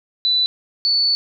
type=tone pair in turn; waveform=sine; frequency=3981 / 4469 Hz; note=B7 / C#8; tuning=+13 / +13 cents; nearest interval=major second; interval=200 cents; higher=second; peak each=-14 dBFS; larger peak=neither; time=0.25-0.46 / 0.85-1.15 s; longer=second; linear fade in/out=0 ms; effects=none